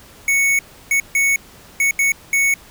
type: tone bursts at uneven times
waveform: square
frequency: 2217 Hz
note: C#7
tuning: in tune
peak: -14 dBFS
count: 6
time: 0.28-0.59 / 0.91-1 / 1.15-1.36 / 1.8-1.91 / 1.99-2.12 / 2.33-2.54 s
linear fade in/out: 2 ms
effects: pink hiss -44 dBFS RMS until 2.7 s